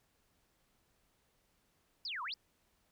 sine exponential two-way sweep, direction down then up, 5370 to 932.3 to 5370 Hz, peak -38 dBFS, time 2.05-2.34 s, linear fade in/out 2 ms, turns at 2.23 s, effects pink hiss -75 dBFS RMS until 2.91 s

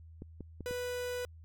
clicks, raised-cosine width 3 ms, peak -30 dBFS, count 4, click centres 0.221 / 0.407 / 0.607 / 0.71 s
45% pulse tone, 493.6 Hz, B4, 1 cent flat, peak -35 dBFS, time 0.66-1.25 s, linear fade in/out 0 ms
effects added 81 Hz sine -50 dBFS peak until 1.44 s

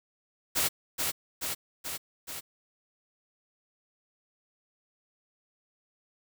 white noise with echo, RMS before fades -27 dBFS, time 0.55-0.69 s, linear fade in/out 20 ms, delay 430 ms, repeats 4, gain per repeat -3 dB, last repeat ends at 2.41 s, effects none

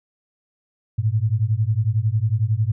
sine beating tone pair, 103.9 / 114.9 Hz, G#2 / A#2, +1 / -25 cents, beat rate 11 Hz, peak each -20 / -20 dBFS, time 0.98-2.72 s, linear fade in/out 10 ms, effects none

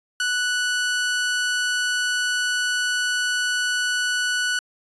sawtooth tone, 1480 Hz, F#6, in tune, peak -17 dBFS, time 0.2-4.59 s, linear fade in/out 2 ms, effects resampled to 22050 Hz

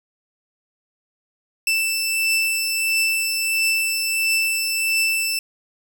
sawtooth beating tone pair, 2656 / 2657.5 Hz, E7 / E7, +12 / +13 cents, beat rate 1.5 Hz, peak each -16 / -24 dBFS, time 1.67-5.39 s, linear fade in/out 2 ms, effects none

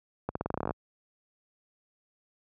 accelerating click train, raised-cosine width 1 ms, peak -16 dBFS, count 13, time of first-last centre 0.29-0.708 s, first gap 64 ms, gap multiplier 0.88, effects high-pass 60 Hz 12 dB/octave

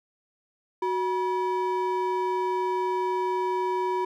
triangle ring-modulated tone, 668 Hz, E5, 23 cents sharp, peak -19 dBFS, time 0.82-4.05 s, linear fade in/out 5 ms, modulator 298 Hz, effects none

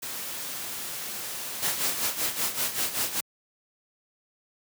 white noise, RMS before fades -35 dBFS, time 0.02-2 s, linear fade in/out 10 ms
white noise with tremolo, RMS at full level -26 dBFS, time 1.62-3.21 s, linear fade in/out 10 ms, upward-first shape sine, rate 5.2 Hz, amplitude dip 70%
effects high-pass 100 Hz 12 dB/octave

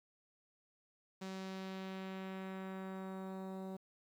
sawtooth tone with low-pass filter sweep, 190 Hz, F#3, 46 cents sharp, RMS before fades -45 dBFS, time 1.21-3.77 s, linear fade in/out 10 ms, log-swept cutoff 6600 to 740 Hz, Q 1.1, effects 11-bit

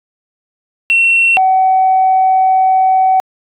sine tone pair in turn, 2717 / 755.9 Hz, F7 / F#5, -48 / +37 cents, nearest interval octave + minor seventh, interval 2215 cents, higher first, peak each -6 dBFS, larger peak neither, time 0.9-1.37 / 1.37-3.2 s, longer second, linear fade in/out 0 ms, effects tanh soft clip ceiling -3 dBFS

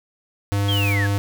square tone, 100.6 Hz, G2, 45 cents sharp, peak -19 dBFS, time 0.52-1.18 s, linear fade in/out 0 ms
sine linear sweep, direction down, 3325 to 1615 Hz, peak -22 dBFS, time 0.68-1.07 s, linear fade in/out 10 ms
blue noise, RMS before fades -36 dBFS, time 0.69-0.97 s, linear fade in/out 50 ms
effects none

